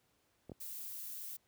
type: clicks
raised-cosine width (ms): 2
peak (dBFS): -34 / -32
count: 2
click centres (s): 0.496 / 0.518
type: noise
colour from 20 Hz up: violet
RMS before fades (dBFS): -45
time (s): 0.6-1.37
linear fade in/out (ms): 10
effects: pink hiss -75 dBFS RMS until 1.47 s + high-pass 60 Hz 12 dB/octave